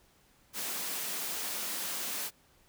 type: high-pass noise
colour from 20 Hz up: white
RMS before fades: -36 dBFS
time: 0.53-2.31 s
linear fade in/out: 50 ms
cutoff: 160 Hz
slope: 48 dB/octave
effects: pink hiss -65 dBFS RMS until 2.68 s